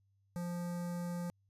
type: tone with notch filter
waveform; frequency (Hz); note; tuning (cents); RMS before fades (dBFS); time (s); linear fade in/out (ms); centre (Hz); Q
square; 174.61; F3; 0; -39; 0.36-1.3; 0; 3000; 0.62
effects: added 98 Hz sine -70 dBFS peak until 1.49 s + resampled to 32000 Hz